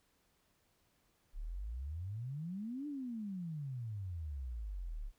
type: exponential two-way sweep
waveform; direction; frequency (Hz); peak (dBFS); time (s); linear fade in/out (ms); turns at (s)
sine; up then down; 33.21 to 300.5 to 33.21; -39; 1.33-5.12; 50; 2.87
effects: pink hiss -75 dBFS RMS until 5.18 s